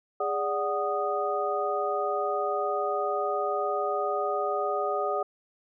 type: tone cluster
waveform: sine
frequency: 411 / 584 / 742 / 1239 Hz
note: G#4 / D5 / F#5 / D#6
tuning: -18 / -10 / +5 / -8 cents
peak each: -31 dBFS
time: 0.2-5.23 s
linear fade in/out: 5 ms
effects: none